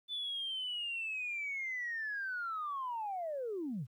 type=linear sweep; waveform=sine; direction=down; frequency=3520 to 103.83 Hz; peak=-35 dBFS; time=0.08-3.87 s; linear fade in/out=50 ms; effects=tanh soft clip ceiling -31 dBFS + 12-bit